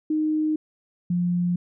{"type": "tone pair in turn", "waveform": "sine", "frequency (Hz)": [309.1, 176.2], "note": ["D#4", "F3"], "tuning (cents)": [-11, 16], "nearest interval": "minor seventh", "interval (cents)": 973, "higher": "first", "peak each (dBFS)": -20, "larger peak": "neither", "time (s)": [[0.1, 0.56], [1.1, 1.56]], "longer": "neither", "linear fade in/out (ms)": 5, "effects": []}